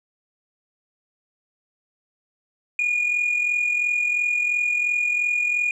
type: tone with amplitude modulation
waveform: sine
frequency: 2441 Hz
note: D#7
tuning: 34 cents flat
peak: -15 dBFS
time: 2.79-5.71 s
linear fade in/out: 2 ms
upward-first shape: sine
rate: 42.9 Hz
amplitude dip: 60%
effects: tanh soft clip ceiling -16 dBFS